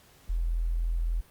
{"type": "tone", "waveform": "sine", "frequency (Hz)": 41.83, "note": "E1", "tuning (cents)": 26, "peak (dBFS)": -25, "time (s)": [0.29, 1.21], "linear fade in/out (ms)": 10, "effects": ["pink hiss -58 dBFS RMS until 1.3 s", "Opus 48 kbps"]}